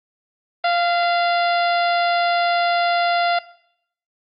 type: harmonic tone with a mistuned harmonic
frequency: 695 Hz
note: F5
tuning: 9 cents flat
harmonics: 1 / 2 / 3 / 4 / 5 / 6 / 7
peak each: -17 / -23 / -27 / -29 / -31 / -33 / -34 dBFS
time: 0.64-3.39 s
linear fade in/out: 5 ms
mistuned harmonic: 3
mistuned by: -31 cents
effects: noise-tail reverb RT60 0.7 s tail -19 dB re dry + Opus 32 kbps